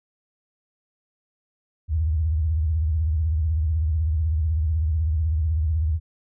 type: tone with vibrato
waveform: sine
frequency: 78.7 Hz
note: D#2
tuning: 20 cents sharp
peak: -19 dBFS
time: 1.88-6 s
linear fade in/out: 50 ms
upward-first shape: sine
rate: 16 Hz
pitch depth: 150 cents each way
effects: none